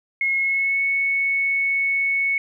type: tone with pitch glide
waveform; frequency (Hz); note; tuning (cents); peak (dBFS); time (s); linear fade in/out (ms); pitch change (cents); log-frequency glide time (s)
sine; 2167 to 2211; C#7 to C#7; -40 to -5; -18; 0.21-2.38; 2; +35; 0.37-0.81
effects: 10-bit